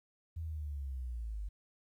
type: linear sweep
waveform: sine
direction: down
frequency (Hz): 83.2 to 48.71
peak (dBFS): -37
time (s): 0.36-1.49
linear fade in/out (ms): 10
effects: 12-bit